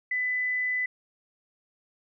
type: tone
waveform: sine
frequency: 2000 Hz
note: B6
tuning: 21 cents sharp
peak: -25 dBFS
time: 0.11-0.86 s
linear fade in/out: 5 ms
effects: none